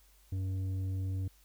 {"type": "tone with tanh clipping", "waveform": "sine", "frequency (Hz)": 94.7, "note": "F#2", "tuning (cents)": 41, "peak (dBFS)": -33, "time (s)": [0.32, 1.28], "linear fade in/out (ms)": 5, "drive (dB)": 7, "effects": ["added 50 Hz sine -62 dBFS peak until 1.44 s", "white hiss -66 dBFS RMS until 1.44 s"]}